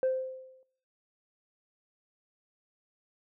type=tone with exponential decay; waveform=sine; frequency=520 Hz; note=C5; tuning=11 cents flat; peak=-21 dBFS; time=0.03-0.63 s; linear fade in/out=1 ms; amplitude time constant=130 ms; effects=noise-tail reverb RT60 0.6 s tail -19 dB re dry + tanh soft clip ceiling -22 dBFS